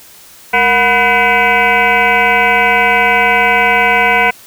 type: tone with frequency modulation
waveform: sine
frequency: 1507 Hz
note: F#6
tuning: 31 cents sharp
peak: -7 dBFS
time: 0.53-4.31 s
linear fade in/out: 10 ms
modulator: 260 Hz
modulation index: 3.9
effects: white hiss -39 dBFS RMS until 4.46 s